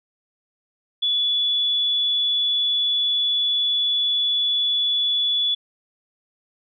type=tone; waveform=sine; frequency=3429 Hz; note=A7; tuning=45 cents flat; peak=-18 dBFS; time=1.02-5.55 s; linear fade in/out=10 ms; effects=none